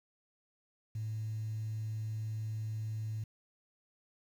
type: tone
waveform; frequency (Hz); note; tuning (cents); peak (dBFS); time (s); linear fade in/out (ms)
sine; 109.2; A2; -13; -34; 0.95-3.24; 5
effects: tanh soft clip ceiling -31 dBFS + 10-bit